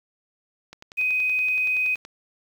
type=click train; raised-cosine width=0.2 ms; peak=-24 dBFS; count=15; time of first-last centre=0.73-2.051 s; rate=10.6 Hz
type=tone; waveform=sine; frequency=2509 Hz; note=D#7; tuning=14 cents sharp; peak=-20 dBFS; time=0.97-1.96 s; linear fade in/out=20 ms
effects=8-bit